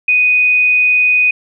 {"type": "tone", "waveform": "sine", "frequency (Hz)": 2489, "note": "D#7", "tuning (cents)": 0, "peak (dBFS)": -8, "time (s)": [0.08, 1.31], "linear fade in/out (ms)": 5, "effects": []}